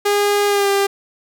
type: tone with pitch glide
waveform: sawtooth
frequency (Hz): 408.9 to 397.7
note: G#4 to G4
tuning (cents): -27 to +25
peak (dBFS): -10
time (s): 0.05-0.87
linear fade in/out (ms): 10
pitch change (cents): -48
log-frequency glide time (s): 0.47-0.69
effects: none